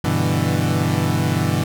30% pulse chord, E minor seventh, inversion first, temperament equal, 98 / 123.47 / 146.83 / 164.81 Hz, G2 / B2 / D3 / E3, 0 / 0 / 0 / 0 cents, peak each -20 dBFS, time 0.04-1.64 s, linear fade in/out 5 ms, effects none

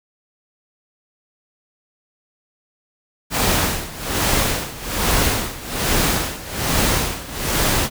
pink noise with tremolo, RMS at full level -17 dBFS, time 3.3-7.9 s, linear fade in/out 50 ms, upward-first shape sine, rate 1.2 Hz, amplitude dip 85%, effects none

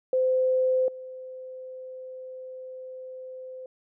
sine tone with level steps, 515 Hz, C5, 28 cents flat, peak -20 / -37 dBFS, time 0.13-3.66 s, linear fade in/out 2 ms, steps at 0.88 s, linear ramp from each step 2 ms, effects none

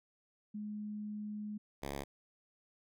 sine / 5% pulse tone pair in turn, 210 / 69.93 Hz, G#3 / C#2, +19 / +16 cents, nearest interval octave + perfect fifth, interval 1903 cents, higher first, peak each -39 / -28 dBFS, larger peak second, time 0.54-1.58 / 1.82-2.04 s, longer first, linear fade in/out 10 ms, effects none

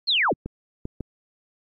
sine linear sweep, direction down, 4430 to 30.12 Hz, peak -18 dBFS, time 0.07-0.34 s, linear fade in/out 20 ms
clicks, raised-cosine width 3 ms, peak -18 dBFS, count 3, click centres 0.46 / 0.854 / 1.007 s
effects AAC 48 kbps

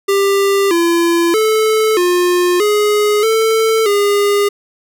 square tone with pitch steps, 396.2 / 339.6 / 435.9 / 355.8 / 417.8 / 444.5 / 407 Hz, G4 / F4 / A4 / F4 / G#4 / A4 / G#4, +18 / -48 / -16 / +32 / +10 / +18 / -35 cents, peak -11 dBFS, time 0.08-4.49 s, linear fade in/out 10 ms, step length 630 ms, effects none

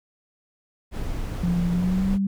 brown noise, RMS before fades -29 dBFS, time 0.91-2.19 s, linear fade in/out 50 ms
sine tone with pitch glide, 174.4 to 195.76 Hz, F3 to G3, -2 to -2 cents, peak -20 dBFS, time 1.43-2.27 s, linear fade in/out 5 ms, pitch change +200 cents, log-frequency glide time 1.72-2.13 s
effects none

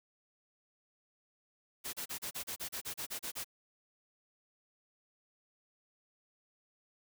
white noise bursts, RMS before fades -40 dBFS, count 13, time 1.84-3.445 s, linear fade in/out 20 ms, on 93 ms, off 33 ms, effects none

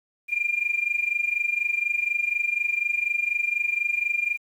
sine tone with amplitude modulation, 2401 Hz, D7, 38 cents sharp, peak -18 dBFS, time 0.28-4.38 s, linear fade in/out 50 ms, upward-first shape sine, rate 24.1 Hz, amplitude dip 85%, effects tanh soft clip ceiling -14 dBFS + 9-bit

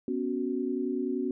sine chord, B suspended second, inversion none, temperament equal, 246.9 / 277.2 / 370 Hz, B3 / C#4 / F#4, 0 / 0 / 0 cents, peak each -32 dBFS, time 0.08-1.31 s, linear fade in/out 2 ms, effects none

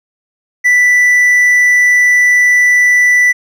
triangle tone, 1975.5 Hz, B6, in tune, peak -4 dBFS, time 0.64-3.33 s, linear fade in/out 20 ms, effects none

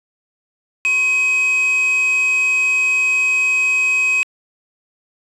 triangle tone with quantisation, 2531 Hz, D#7, 29 cents sharp, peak -12 dBFS, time 0.85-4.23 s, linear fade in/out 0 ms, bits 4, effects resampled to 24000 Hz

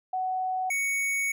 sine / square tone pair in turn, 746 / 2227 Hz, F#5 / C#7, +14 / +7 cents, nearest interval octave + perfect fifth, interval 1893 cents, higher second, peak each -26 dBFS, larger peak neither, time 0.13-0.7 / 0.7-1.32 s, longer second, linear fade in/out 5 ms, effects none

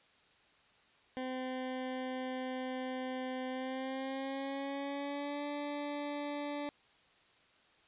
20% pulse tone with pitch glide, 257.3 to 290.5 Hz, C4 to D4, -29 to -19 cents, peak -32 dBFS, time 1.17-6.69 s, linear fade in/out 0 ms, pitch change +210 cents, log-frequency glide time 3.49-5.45 s, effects white hiss -66 dBFS RMS until 7.87 s + resampled to 8000 Hz

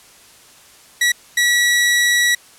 sawtooth tone bursts at uneven times, 1934 Hz, B6, 37 cents flat, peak -9 dBFS, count 2, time 1.01-1.12 / 1.37-2.35 s, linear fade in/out 5 ms, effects white hiss -46 dBFS RMS until 2.58 s + low-pass 11000 Hz 12 dB/octave

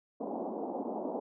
pink band-pass noise, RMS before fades -37 dBFS, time 0.2-1.2 s, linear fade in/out 10 ms, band 220 to 880 Hz, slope 48 dB/octave, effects none

